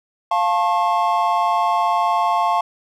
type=chord; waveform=triangle; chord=F augmented; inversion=none; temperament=equal with one note detuned; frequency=698.5 / 880 / 1083.4 Hz; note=F5 / A5 / C#6; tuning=0 / 0 / -40 cents; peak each=-18 dBFS; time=0.31-2.61 s; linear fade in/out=5 ms; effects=none